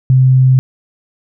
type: tone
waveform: sine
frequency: 130 Hz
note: C3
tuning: 11 cents flat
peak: -5 dBFS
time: 0.1-0.59 s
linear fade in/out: 0 ms
effects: none